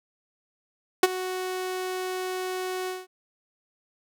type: tone with ADSR envelope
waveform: sawtooth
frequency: 370 Hz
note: F#4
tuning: in tune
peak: -8 dBFS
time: 1.03-3.07 s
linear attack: 4 ms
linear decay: 31 ms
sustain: -17 dB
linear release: 190 ms
effects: none